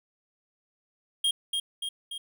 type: tone with echo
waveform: square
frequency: 3233 Hz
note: G#7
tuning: 47 cents flat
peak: -23 dBFS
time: 1.24-1.31 s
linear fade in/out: 5 ms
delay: 290 ms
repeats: 3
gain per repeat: -4 dB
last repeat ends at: 2.18 s
effects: none